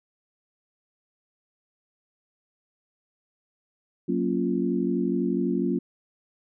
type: chord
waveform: sine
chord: Gb major seventh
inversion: none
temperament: equal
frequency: 185 / 233.1 / 277.2 / 349.2 Hz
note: Gb3 / Bb3 / Db4 / F4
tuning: 0 / 0 / 0 / 0 cents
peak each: -28 dBFS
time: 4.08-5.79 s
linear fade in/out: 10 ms
effects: none